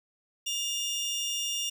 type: tone pair together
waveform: 25% pulse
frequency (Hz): 2824 / 3537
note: F7 / A7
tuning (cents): +19 / +8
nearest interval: major third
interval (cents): 389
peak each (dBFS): -26 / -34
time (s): 0.46-1.7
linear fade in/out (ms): 10
effects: none